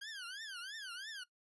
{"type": "tone with vibrato", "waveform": "20% pulse", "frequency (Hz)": 1580, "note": "G6", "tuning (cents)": 13, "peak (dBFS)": -39, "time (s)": [0.01, 1.24], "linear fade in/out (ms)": 10, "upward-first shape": "triangle", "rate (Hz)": 3, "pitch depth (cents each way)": 260, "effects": ["noise-tail reverb RT60 0.1 s tail -18 dB re dry", "resampled to 24000 Hz"]}